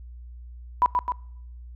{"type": "tone with echo", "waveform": "sine", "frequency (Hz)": 987.8, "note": "B5", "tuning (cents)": 0, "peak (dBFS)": -15, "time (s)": [0.82, 0.86], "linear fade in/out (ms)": 0, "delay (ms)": 130, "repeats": 2, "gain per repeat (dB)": -4, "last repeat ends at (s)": 1.12, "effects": ["noise-tail reverb RT60 0.8 s tail -25 dB re dry", "added 60 Hz sine -39 dBFS peak until 1.75 s"]}